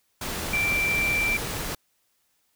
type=tone in noise; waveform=sine; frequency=2349 Hz; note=D7; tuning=in tune; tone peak=-22 dBFS; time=0.53-1.37 s; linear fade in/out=5 ms; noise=pink; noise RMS=-31 dBFS; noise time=0.21-1.75 s; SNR=+6 dB; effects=white hiss -70 dBFS RMS until 2.55 s